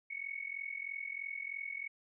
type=tone with amplitude modulation; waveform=sine; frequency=2217 Hz; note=C#7; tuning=in tune; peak=-35 dBFS; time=0.1-1.88 s; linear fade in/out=10 ms; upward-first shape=sine; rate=43.1 Hz; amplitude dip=85%; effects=none